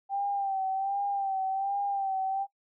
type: tone with vibrato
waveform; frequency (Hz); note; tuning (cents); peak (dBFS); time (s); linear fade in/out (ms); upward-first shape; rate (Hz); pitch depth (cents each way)
sine; 784; G5; 0; -27; 0.09-2.47; 50; sine; 1.3; 47
effects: noise-tail reverb RT60 0.1 s tail -20 dB re dry